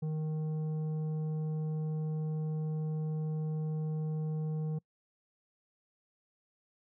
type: tone with tanh clipping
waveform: sine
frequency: 155.56 Hz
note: D#3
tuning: in tune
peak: -33 dBFS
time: 0.02-4.79 s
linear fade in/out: 10 ms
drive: 8 dB
effects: noise-tail reverb RT60 0.1 s tail -26 dB re dry